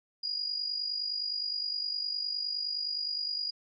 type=tone with amplitude modulation; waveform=sine; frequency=4875 Hz; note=D#8; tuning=36 cents flat; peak=-28 dBFS; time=0.23-3.51 s; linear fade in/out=10 ms; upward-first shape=sine; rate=49.7 Hz; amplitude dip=65%; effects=none